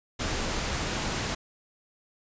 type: noise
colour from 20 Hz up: pink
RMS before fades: -30 dBFS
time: 0.19-1.35 s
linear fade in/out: 10 ms
effects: resampled to 16000 Hz